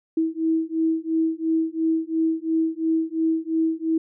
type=beating tone pair; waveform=sine; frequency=321.8 / 324.7 Hz; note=E4 / E4; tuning=-42 / -26 cents; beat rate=2.9 Hz; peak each=-23 / -23 dBFS; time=0.17-3.98 s; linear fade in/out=5 ms; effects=none